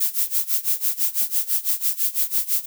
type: noise with tremolo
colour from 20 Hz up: violet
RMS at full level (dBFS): -19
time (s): 0-2.66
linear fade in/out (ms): 10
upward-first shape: sine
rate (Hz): 6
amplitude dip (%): 90
effects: none